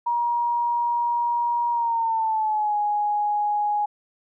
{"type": "tone with pitch glide", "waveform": "sine", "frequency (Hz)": [950, 831.8], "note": ["A#5", "G#5"], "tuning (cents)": [33, 2], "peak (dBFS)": -20, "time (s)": [0.06, 3.86], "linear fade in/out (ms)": 10, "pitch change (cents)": -231, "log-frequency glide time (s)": [1.71, 2.76], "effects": []}